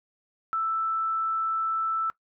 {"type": "tone", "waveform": "sine", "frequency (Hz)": 1322, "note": "E6", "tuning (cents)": 5, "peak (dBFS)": -24, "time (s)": [0.53, 2.1], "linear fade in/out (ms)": 0, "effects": ["noise-tail reverb RT60 0.1 s tail -19 dB re dry"]}